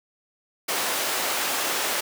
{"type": "high-pass noise", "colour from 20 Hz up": "pink", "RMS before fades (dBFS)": -26, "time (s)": [0.68, 2.01], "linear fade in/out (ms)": 10, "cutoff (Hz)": 530, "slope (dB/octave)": 12, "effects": []}